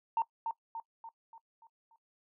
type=tone with echo; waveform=sine; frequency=911 Hz; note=A#5; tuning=40 cents flat; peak=-25 dBFS; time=0.17-0.22 s; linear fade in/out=2 ms; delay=290 ms; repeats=6; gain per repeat=-6 dB; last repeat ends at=1.96 s; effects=noise-tail reverb RT60 0.1 s tail -20 dB re dry + tanh soft clip ceiling -22 dBFS